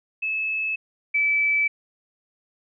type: tone pair in turn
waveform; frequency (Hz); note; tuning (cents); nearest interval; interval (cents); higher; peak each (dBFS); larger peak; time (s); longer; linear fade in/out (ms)
sine; 2600 / 2308; E7 / D7; -24 / -31; major second; 207; first; -23 / -18; second; 0.22-0.76 / 1.14-1.68; neither; 10
effects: none